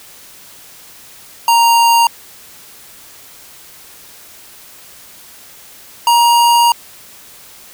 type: tone pair in turn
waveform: square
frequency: 932.3 / 943.7 Hz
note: A#5 / A#5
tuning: 0 / +21 cents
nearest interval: unison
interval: 21 cents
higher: second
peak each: -8 dBFS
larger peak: neither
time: 1.48-2.07 / 6.07-6.72 s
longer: second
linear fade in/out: 2 ms
effects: white hiss -39 dBFS RMS until 7.73 s